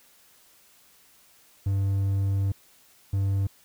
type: tone bursts at uneven times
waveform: triangle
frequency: 98 Hz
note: G2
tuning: in tune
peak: -20 dBFS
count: 2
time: 1.66-2.52 / 3.13-3.47 s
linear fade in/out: 5 ms
effects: white hiss -58 dBFS RMS until 3.64 s